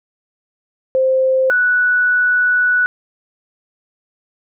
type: tone pair in turn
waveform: sine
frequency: 523.3 / 1477.6 Hz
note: C5 / F#6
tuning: 0 / -3 cents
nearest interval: octave + tritone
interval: 1797 cents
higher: second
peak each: -11 dBFS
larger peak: neither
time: 0.95-1.5 / 1.5-2.86 s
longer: second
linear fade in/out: 0 ms
effects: none